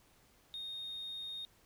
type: tone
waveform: sine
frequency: 3700 Hz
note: A#7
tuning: 14 cents flat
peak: -39 dBFS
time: 0.54-1.45 s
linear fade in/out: 0 ms
effects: tanh soft clip ceiling -38 dBFS + pink hiss -67 dBFS RMS until 1.65 s